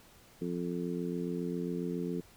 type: harmonic tone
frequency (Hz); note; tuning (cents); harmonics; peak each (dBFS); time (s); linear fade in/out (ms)
87.31; F2; 0; 2 / 3 / 4 / 5; -36 / -38 / -39 / -40; 0.41-2.21; 10
effects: pink hiss -59 dBFS RMS until 2.36 s